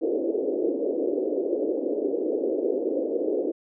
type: band-pass noise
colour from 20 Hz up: pink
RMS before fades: -26 dBFS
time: 0.01-3.52 s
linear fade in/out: 20 ms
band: 300 to 530 Hz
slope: 48 dB/octave
effects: none